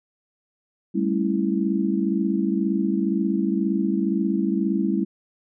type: chord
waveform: sine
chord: A dominant seventh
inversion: third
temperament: just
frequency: 198 / 220 / 275 / 330 Hz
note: G3 / A3 / C#4 / E4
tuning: +18 / 0 / -14 / +2 cents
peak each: -23 / -27 / -27 / -25 dBFS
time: 0.94-5.05 s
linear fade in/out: 20 ms
effects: none